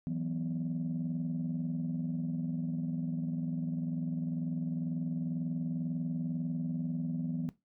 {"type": "chord", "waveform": "sine", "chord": "E suspended second", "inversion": "none", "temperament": "equal", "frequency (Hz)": [164.81, 185, 246.9], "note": ["E3", "F#3", "B3"], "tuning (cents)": [0, 0, 0], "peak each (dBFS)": [-34, -38, -35], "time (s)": [0.07, 7.49], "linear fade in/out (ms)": 0, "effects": ["noise-tail reverb RT60 0.2 s tail -17 dB re dry", "tanh soft clip ceiling -26 dBFS"]}